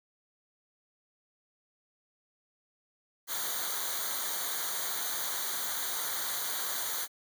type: noise with comb filter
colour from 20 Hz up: white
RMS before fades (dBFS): -34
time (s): 3.27-7.08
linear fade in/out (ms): 50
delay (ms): 0.38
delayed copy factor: -0.85
effects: none